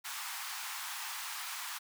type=high-pass noise; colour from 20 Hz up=pink; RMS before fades=-41 dBFS; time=0.04-1.79 s; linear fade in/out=20 ms; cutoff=850 Hz; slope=48 dB/octave; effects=none